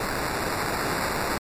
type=noise with sample-and-hold; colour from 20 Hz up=blue; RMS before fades=-27 dBFS; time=0-1.38 s; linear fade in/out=2 ms; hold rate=3150 Hz; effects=MP3 64 kbps